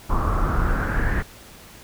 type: noise with low-pass filter sweep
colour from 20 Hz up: brown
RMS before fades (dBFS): -21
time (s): 0.09-1.23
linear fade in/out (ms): 20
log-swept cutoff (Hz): 1100 to 1800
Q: 6
effects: pink hiss -45 dBFS RMS until 1.83 s